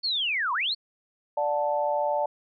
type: linear two-way sweep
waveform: sine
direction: down then up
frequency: 4517 to 932 to 4517 Hz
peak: -24 dBFS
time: 0.03-0.75 s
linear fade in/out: 20 ms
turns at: 0.53 s
type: chord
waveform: sine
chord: D major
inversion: none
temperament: equal with one note detuned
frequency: 587.3 / 726.4 / 880 Hz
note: D5 / F#5 / A5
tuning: 0 / -32 / 0 cents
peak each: -26 / -31 / -27 dBFS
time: 1.37-2.26 s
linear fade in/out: 5 ms
effects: none